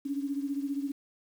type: beating tone pair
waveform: sine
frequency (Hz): 277.2 / 292.2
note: C#4 / D4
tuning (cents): 0 / -9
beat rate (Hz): 15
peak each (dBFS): -31 / -36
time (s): 0.05-0.92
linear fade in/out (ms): 10
effects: 9-bit